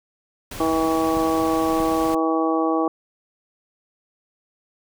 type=noise; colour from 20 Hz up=pink; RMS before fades=-34 dBFS; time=0.51-2.15 s; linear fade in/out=5 ms
type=harmonic tone; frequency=161.3 Hz; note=E3; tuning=37 cents flat; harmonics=2 / 3 / 4 / 5 / 6 / 7; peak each=-21 / -25 / -27 / -26 / -37 / -26 dBFS; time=0.6-2.88 s; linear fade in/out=2 ms
type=clicks; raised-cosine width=5 ms; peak=-20 dBFS; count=2; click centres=1.17 / 1.802 s
effects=none